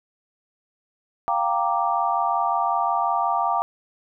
sine chord, G minor seventh, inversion third, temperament equal, 698.5 / 784 / 932.3 / 1174.7 Hz, F5 / G5 / Bb5 / D6, 0 / 0 / 0 / 0 cents, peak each -25 dBFS, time 1.28-3.62 s, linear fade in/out 0 ms, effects none

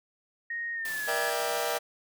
sine tone with pitch glide, 1864.7 to 1690.3 Hz, A#6 to G#6, 0 to +30 cents, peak -31 dBFS, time 0.5-1.3 s, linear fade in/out 5 ms, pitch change -170 cents, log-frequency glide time 0.74-1.05 s
white high-pass noise, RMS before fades -40 dBFS, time 0.85-1.78 s, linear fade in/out 2 ms, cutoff 120 Hz, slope 24 dB/octave
sawtooth chord, E half-diminished seventh, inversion second, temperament just, 474.7 / 593.3 / 659.3 / 791.1 Hz, Bb4 / D5 / E5 / G5, +31 / +18 / 0 / +16 cents, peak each -30 dBFS, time 1.07-1.79 s, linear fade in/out 20 ms
effects none

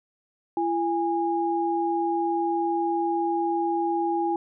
sine tone pair together, 338.5 / 821 Hz, E4 / G#5, +46 / -20 cents, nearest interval octave + minor third, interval 1534 cents, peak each -25 dBFS, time 0.57-4.36 s, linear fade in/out 2 ms, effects none

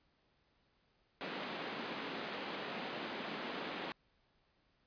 pink band-pass noise, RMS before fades -43 dBFS, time 1.21-3.92 s, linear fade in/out 0 ms, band 200 to 3900 Hz, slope 24 dB/octave, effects pink hiss -75 dBFS RMS until 4.86 s + resampled to 11025 Hz

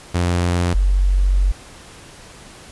sawtooth / sine tone pair in turn, 87.8 / 46.87 Hz, F2 / F#1, +10 / +23 cents, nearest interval major seventh, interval 1087 cents, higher first, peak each -12 dBFS, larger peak neither, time 0.14-0.74 / 0.74-1.52 s, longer second, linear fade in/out 10 ms, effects pink hiss -41 dBFS RMS until 2.71 s + resampled to 24000 Hz

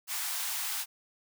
white high-pass noise, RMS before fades -34 dBFS, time 0.07-0.86 s, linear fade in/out 50 ms, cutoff 730 Hz, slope 48 dB/octave, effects none

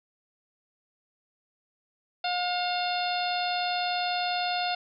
harmonic tone with a mistuned harmonic, 715 Hz, F5, 41 cents sharp, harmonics 1 / 2 / 3 / 4 / 5 / 6 / 7, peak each -28 / -36 / -41 / -36 / -35 / -36 / -42 dBFS, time 2.24-4.75 s, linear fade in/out 5 ms, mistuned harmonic 4, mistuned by -61 cents, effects none

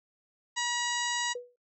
harmonic tone, 961 Hz, B5, 48 cents flat, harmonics 1 / 2 / 3 / 4 / 5 / 6 / 7 / 8, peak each -34 / -34 / -37 / -37 / -41 / -41 / -37 / -40 dBFS, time 0.56-1.34 s, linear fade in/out 20 ms
sine tone with exponential decay, 489.4 Hz, B4, 16 cents flat, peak -31 dBFS, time 1.35-1.56 s, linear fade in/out 5 ms, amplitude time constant 44 ms
effects noise-tail reverb RT60 0.1 s tail -20 dB re dry

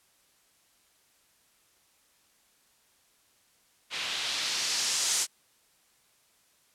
blue noise with low-pass filter sweep, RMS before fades -30 dBFS, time 3.9-5.27 s, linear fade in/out 50 ms, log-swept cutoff 2900 to 7700 Hz, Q 1.4, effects white hiss -66 dBFS RMS until 6.74 s + low-pass 12000 Hz 12 dB/octave

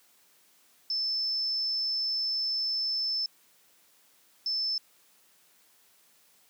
sine tone bursts at uneven times, 5274 Hz, E8, in tune, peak -27 dBFS, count 2, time 0.9-3.26 / 4.46-4.78 s, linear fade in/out 2 ms, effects white hiss -63 dBFS RMS until 6.49 s + high-pass 150 Hz 12 dB/octave

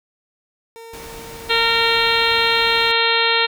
30% pulse tone, 457.4 Hz, A#4, 33 cents flat, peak -33 dBFS, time 0.76-1.96 s, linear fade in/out 0 ms
pink noise, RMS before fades -37 dBFS, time 0.93-2.92 s, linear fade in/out 5 ms
harmonic tone, 459.9 Hz, A#4, 23 cents flat, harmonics 1 / 2 / 3 / 4 / 5 / 6 / 7 / 8 / 9, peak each -23 / -23 / -23 / -23 / -23 / -23 / -23 / -23 / -23 dBFS, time 1.49-3.47 s, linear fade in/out 20 ms
effects none

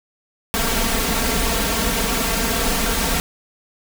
pink noise with comb filter, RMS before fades -20 dBFS, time 0.54-3.2 s, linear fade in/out 0 ms, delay 4.4 ms, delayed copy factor +0.9, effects none

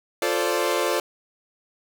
sawtooth chord, D minor seventh, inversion first, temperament equal with one note detuned, 349.2 / 440 / 523.3 / 582.3 Hz, F4 / A4 / C5 / D5, 0 / 0 / 0 / -15 cents, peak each -23 dBFS, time 0.22-1 s, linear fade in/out 2 ms, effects none

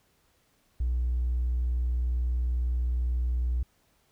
sine tone with hard clipping, 61.1 Hz, B1, 18 cents flat, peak -25 dBFS, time 0.8-3.63 s, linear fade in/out 5 ms, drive 1 dB, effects pink hiss -68 dBFS RMS until 4.11 s

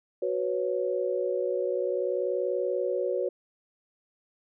sine chord, F# suspended fourth, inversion none, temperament equal, 370 / 493.9 / 554.4 Hz, F#4 / B4 / C#5, 0 / 0 / 0 cents, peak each -30 dBFS, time 0.22-3.29 s, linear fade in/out 5 ms, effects none

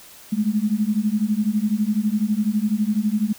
sine beating tone pair, 205.8 / 217.8 Hz, G#3 / A3, -16 / -17 cents, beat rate 12 Hz, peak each -21 dBFS, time 0.32-3.33 s, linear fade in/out 10 ms, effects white hiss -45 dBFS RMS until 3.38 s

